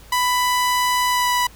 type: tone with pitch glide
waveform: sawtooth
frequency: 993 to 985.6 Hz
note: B5 to B5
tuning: +9 to -4 cents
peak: -13 dBFS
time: 0.12-1.47 s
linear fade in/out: 5 ms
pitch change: -13 cents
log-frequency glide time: 1.09-1.29 s
effects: added 53 Hz sine -44 dBFS peak until 1.55 s + pink hiss -47 dBFS RMS until 1.55 s